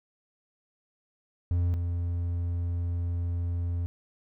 triangle tone pair in turn, 87.31 / 86.51 Hz, F2 / F2, 0 / -16 cents, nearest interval unison, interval 16 cents, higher first, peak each -21 / -25 dBFS, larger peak first, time 1.51-1.74 / 1.74-3.86 s, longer second, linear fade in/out 0 ms, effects none

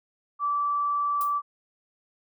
sine tone, 1160 Hz, D6, 22 cents flat, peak -23 dBFS, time 0.39-1.42 s, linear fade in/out 50 ms
violet noise with exponential decay, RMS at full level -34 dBFS, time 1.21-1.36 s, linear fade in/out 0 ms, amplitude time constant 32 ms
effects none

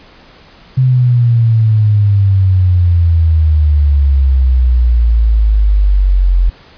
sine exponential sweep, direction down, 130.81 to 43.58 Hz, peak -6 dBFS, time 0.77-6.5 s, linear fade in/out 10 ms, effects pink hiss -41 dBFS RMS until 6.77 s + resampled to 11025 Hz

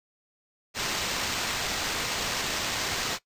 white noise with sample-and-hold, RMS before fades -30 dBFS, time 0.74-3.19 s, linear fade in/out 50 ms, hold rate 11025 Hz, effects noise-tail reverb RT60 0.1 s tail -18 dB re dry + resampled to 32000 Hz

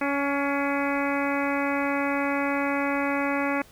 harmonic tone with a mistuned harmonic, 280.7 Hz, C#4, 22 cents sharp, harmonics 1 / 2 / 3 / 4 / 5 / 6 / 7 / 8 / 9, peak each -27 / -30 / -32 / -33 / -34 / -35 / -35 / -36 / -37 dBFS, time 0.01-3.62 s, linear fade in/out 5 ms, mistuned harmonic 7, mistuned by +48 cents, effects pink hiss -53 dBFS RMS until 3.71 s

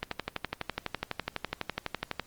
click train, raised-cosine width 0.3 ms, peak -14 dBFS, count 27, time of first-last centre 0.03-2.197 s, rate 12 Hz, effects pink hiss -58 dBFS RMS until 2.26 s + Opus 24 kbps

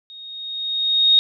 sine tone with level ramp, 3728 Hz, A#7, 1 cent flat, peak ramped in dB -37 to -9 dBFS, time 0.1-1.19 s, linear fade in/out 0 ms, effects none

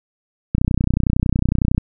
click train, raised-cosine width 5 ms, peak -4 dBFS, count 39, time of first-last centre 0.55-1.78 s, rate 30.9 Hz, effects none

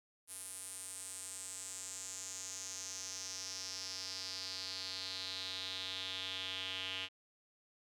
square tone with band-pass filter sweep, 94.2 Hz, F#2, 32 cents sharp, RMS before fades -44 dBFS, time 0.27-7.09 s, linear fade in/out 50 ms, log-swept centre 10000 to 3000 Hz, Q 4.7, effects none

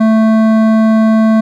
triangle tone with hard clipping, 220.6 Hz, A3, 5 cents sharp, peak -8 dBFS, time 0-1.41 s, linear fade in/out 10 ms, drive 16 dB, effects none

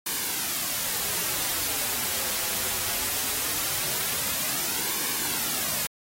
white noise with flanger, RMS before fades -28 dBFS, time 0.06-5.87 s, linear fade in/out 5 ms, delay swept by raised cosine 1.5 to 6.8 ms, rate 0.2 Hz, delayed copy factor -0.5, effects AAC 48 kbps

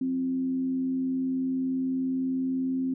sine tone with frequency modulation, 261.6 Hz, C4, in tune, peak -25 dBFS, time 0.01-2.94 s, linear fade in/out 5 ms, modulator 80.2 Hz, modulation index 0.25, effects none

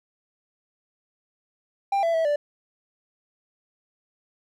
triangle tone with pitch steps, 793 / 668 / 651 / 586 Hz, G5 / E5 / E5 / D5, +20 / +23 / -22 / -4 cents, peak -18 dBFS, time 1.92-2.36 s, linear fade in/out 5 ms, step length 110 ms, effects none

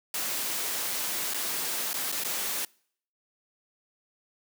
white noise with dropouts, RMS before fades -31 dBFS, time 0.14-2.65 s, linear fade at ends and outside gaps 2 ms, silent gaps 1.337-1.343 / 1.932-1.941 / 2.117-2.124 / 2.237-2.247 s, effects noise-tail reverb RT60 0.6 s tail -26 dB re dry + high-pass 200 Hz 12 dB/octave

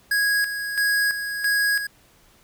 square tone with tremolo, 1654 Hz, G#6, 8 cents flat, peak -19 dBFS, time 0.11-1.87 s, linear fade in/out 5 ms, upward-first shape square, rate 1.5 Hz, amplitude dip 60%, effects pink hiss -56 dBFS RMS until 2.43 s

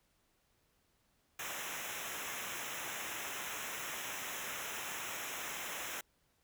pink noise with comb filter, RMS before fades -42 dBFS, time 1.39-6.01 s, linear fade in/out 5 ms, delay 0.22 ms, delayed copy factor -1, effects pink hiss -75 dBFS RMS until 6.43 s

